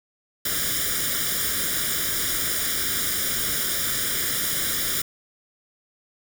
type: noise with comb filter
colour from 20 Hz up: white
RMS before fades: -25 dBFS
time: 0.45-5.02 s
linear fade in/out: 5 ms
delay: 0.57 ms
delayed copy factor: +0.85
effects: none